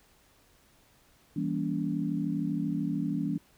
sine chord, E diminished seventh, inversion none, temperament just, 164.81 / 197.78 / 237.3 / 284.8 Hz, E3 / G3 / Bb3 / Db4, 0 / +16 / +31 / +47 cents, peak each -33 / -34 / -35 / -32 dBFS, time 1.36-3.38 s, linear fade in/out 5 ms, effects pink hiss -63 dBFS RMS until 3.57 s

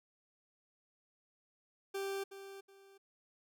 40% pulse tone with echo, 392 Hz, G4, in tune, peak -36 dBFS, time 1.94-2.24 s, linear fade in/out 10 ms, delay 370 ms, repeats 2, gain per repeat -11 dB, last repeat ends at 2.98 s, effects none

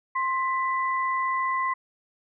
sine tone pair together, 1053.1 / 1988 Hz, C6 / B6, +11 / +11 cents, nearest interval major seventh, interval 1100 cents, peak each -24 / -30 dBFS, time 0.15-1.74 s, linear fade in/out 10 ms, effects none

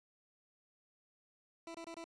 20% pulse tone bursts, 332.3 Hz, E4, 14 cents sharp, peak -40 dBFS, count 4, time 1.67-2.042 s, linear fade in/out 2 ms, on 75 ms, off 24 ms, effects resampled to 22050 Hz + 11-bit

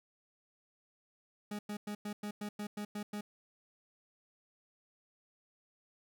40% pulse tone bursts, 207.7 Hz, G#3, in tune, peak -37 dBFS, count 10, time 1.51-3.21 s, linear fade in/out 5 ms, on 80 ms, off 100 ms, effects none

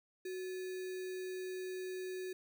sine tone with sample-and-hold, 370 Hz, F#4, in tune, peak -39 dBFS, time 0.25-2.33 s, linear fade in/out 5 ms, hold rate 2100 Hz, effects none

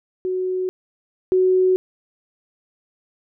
sine tone pair in turn, 370 / 371.3 Hz, F#4 / F#4, 0 / +6 cents, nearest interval unison, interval 6 cents, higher second, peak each -20 / -13 dBFS, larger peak second, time 0.25-0.69 / 1.32-1.76 s, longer neither, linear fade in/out 0 ms, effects none

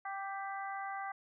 harmonic tone with a mistuned harmonic, 392 Hz, G4, in tune, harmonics 2 / 3 / 4 / 5, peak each -40 / -44 / -46 / -48 dBFS, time 0.05-1.12 s, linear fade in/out 5 ms, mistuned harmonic 5, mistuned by +24 cents, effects none

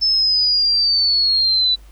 sine linear sweep, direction down, 5274 to 3951 Hz, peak -13 dBFS, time 0.01-1.76 s, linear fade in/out 20 ms, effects added 50 Hz sine -40 dBFS peak until 1.91 s + pink hiss -53 dBFS RMS until 1.91 s

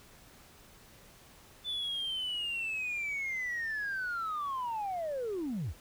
sine linear sweep, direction down, 3520 to 53.1 Hz, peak -31 dBFS, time 1.64-5.74 s, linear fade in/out 50 ms, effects tanh soft clip ceiling -30 dBFS + pink hiss -57 dBFS RMS until 5.8 s

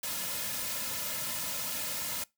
white noise with comb filter, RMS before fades -35 dBFS, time 0.03-2.24 s, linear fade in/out 5 ms, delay 2.6 ms, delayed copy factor -0.85, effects noise-tail reverb RT60 0.2 s tail -23 dB re dry

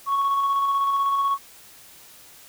sine tone with tremolo, 1108.7 Hz, C#6, in tune, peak -16 dBFS, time 0.06-1.38 s, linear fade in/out 50 ms, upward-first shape square, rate 16 Hz, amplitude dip 30%, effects tanh soft clip ceiling -17 dBFS + white hiss -48 dBFS RMS until 2.48 s

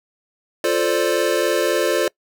square chord, D minor seventh, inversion first, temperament equal, 349.2 / 440 / 523.3 / 587.3 Hz, F4 / A4 / C5 / D5, 0 / 0 / 0 / 0 cents, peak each -23 dBFS, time 0.64-2.08 s, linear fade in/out 2 ms, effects noise-tail reverb RT60 0.1 s tail -25 dB re dry

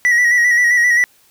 triangle tone with vibrato, 1929 Hz, B6, 41 cents flat, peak -8 dBFS, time 0.05-1.04 s, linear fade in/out 0 ms, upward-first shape square, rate 7.6 Hz, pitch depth 35 cents each way, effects white hiss -53 dBFS RMS until 1.3 s

